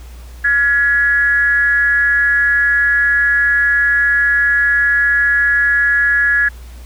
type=tone with frequency modulation; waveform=sine; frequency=1681 Hz; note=G#6; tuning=20 cents sharp; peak=-10 dBFS; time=0.44-6.49 s; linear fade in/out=10 ms; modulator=263 Hz; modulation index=0.48; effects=added 60 Hz sine -31 dBFS peak until 6.85 s + pink hiss -44 dBFS RMS until 6.85 s